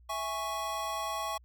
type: chord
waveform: square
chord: C# minor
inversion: first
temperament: equal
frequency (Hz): 659.3 / 830.6 / 1108.7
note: E5 / G#5 / C#6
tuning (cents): 0 / 0 / 0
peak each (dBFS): -40 / -39 / -36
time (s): 0.09-1.38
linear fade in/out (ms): 10
effects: added 60 Hz sine -55 dBFS peak until 1.44 s